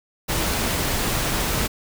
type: noise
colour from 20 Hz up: pink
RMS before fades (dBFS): -23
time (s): 0.28-1.68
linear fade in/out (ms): 20
effects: none